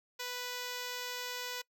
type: tone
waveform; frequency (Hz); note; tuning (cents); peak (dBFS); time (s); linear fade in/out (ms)
5% pulse; 493.9; B4; 0; -26; 0.19-1.62; 10
effects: noise-tail reverb RT60 0.1 s tail -23 dB re dry